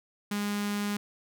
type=tone with notch filter; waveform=sawtooth; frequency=205.3 Hz; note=G#3; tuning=20 cents flat; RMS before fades=-31 dBFS; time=0.31-0.97 s; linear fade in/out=5 ms; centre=540 Hz; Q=0.87; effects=none